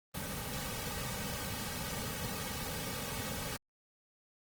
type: noise with comb filter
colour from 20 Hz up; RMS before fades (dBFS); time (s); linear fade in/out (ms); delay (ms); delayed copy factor
pink; -39; 0.14-3.57; 10; 2.9; -0.8
effects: Opus 24 kbps